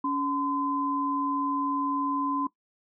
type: tone pair together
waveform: sine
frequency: 281.5 / 1023 Hz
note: C#4 / C6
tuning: +27 / -39 cents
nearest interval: octave + minor seventh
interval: 2234 cents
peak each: -28 dBFS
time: 0.04-2.47 s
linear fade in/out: 5 ms
effects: noise-tail reverb RT60 0.1 s tail -18 dB re dry